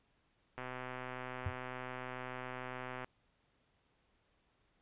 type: click train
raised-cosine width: 0.5 ms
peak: -28 dBFS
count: 314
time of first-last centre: 0.58-3.045 s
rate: 127 Hz
type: tone with exponential decay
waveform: sine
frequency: 93.8 Hz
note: F#2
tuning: 24 cents sharp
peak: -30 dBFS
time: 1.46-1.56 s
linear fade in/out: 5 ms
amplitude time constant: 21 ms
effects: pink hiss -75 dBFS RMS until 4.81 s + resampled to 8000 Hz